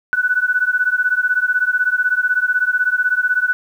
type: beating tone pair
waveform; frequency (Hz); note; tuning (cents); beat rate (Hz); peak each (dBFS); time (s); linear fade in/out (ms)
sine; 1480 / 1496; F#6 / F#6; 0 / +19; 16; -17 / -17; 0.13-3.53; 0
effects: 8-bit